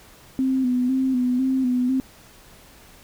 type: tone with vibrato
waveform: sine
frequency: 256 Hz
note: C4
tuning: 38 cents flat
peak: -18 dBFS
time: 0.39-2 s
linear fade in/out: 0 ms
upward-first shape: square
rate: 2 Hz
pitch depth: 46 cents each way
effects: pink hiss -49 dBFS RMS until 3.03 s